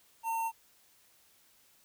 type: tone with notch filter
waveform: square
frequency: 908 Hz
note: A#5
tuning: 46 cents flat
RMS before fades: -33 dBFS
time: 0.23-0.52 s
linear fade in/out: 50 ms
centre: 4400 Hz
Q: 0.62
effects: white hiss -65 dBFS RMS until 1.84 s